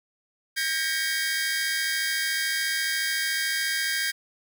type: tone cluster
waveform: sawtooth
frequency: 1603 / 1862 / 1936 / 2240 / 4922 Hz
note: G6 / A#6 / B6 / C#7 / D#8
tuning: +38 / -2 / -35 / +18 / -20 cents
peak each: -24 / -30 / -31 / -31 / -29 dBFS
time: 0.56-4.12 s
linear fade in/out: 20 ms
effects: none